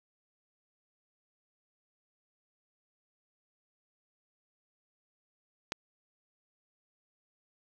click, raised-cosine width 0.2 ms, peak -15 dBFS, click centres 5.721 s, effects none

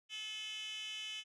10% pulse tone with high-pass filter, 431.9 Hz, A4, 32 cents flat, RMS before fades -44 dBFS, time 0.09-1.24 s, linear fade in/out 50 ms, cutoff 3000 Hz, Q 6.3, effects resampled to 22050 Hz

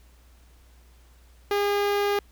sawtooth tone with notch filter, 406.8 Hz, G#4, 36 cents flat, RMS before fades -24 dBFS, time 1.51-2.19 s, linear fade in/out 2 ms, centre 8100 Hz, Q 0.72, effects added 60 Hz sine -52 dBFS peak until 2.31 s + pink hiss -61 dBFS RMS until 2.31 s

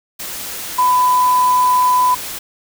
sine tone in noise, 1000 Hz, B5, 21 cents sharp, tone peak -10 dBFS, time 0.78-2.15 s, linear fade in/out 10 ms, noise white, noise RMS -27 dBFS, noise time 0.19-2.39 s, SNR +14 dB, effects none

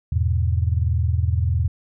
sine chord, E major, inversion none, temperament equal, 82.41 / 103.83 / 123.47 Hz, E2 / G#2 / B2, 0 / 0 / 0 cents, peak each -19 / -23 / -25 dBFS, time 0.12-1.68 s, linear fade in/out 5 ms, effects none

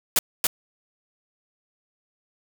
white noise with echo, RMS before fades -19 dBFS, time 0.16-0.19 s, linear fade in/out 2 ms, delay 280 ms, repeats 1, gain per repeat -2 dB, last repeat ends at 0.47 s, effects none

